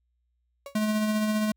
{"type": "tone with exponential decay", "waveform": "35% pulse", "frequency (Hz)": 560, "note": "C#5", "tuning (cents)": 18, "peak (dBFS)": -33, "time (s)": [0.66, 0.79], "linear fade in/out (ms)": 2, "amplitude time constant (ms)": 28}
{"type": "tone with tremolo", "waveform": "square", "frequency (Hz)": 214, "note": "A3", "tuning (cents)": -48, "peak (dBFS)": -23, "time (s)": [0.75, 1.52], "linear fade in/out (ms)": 5, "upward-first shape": "sine", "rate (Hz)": 15, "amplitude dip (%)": 30}
{"effects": ["added 60 Hz sine -70 dBFS peak until 1.56 s"]}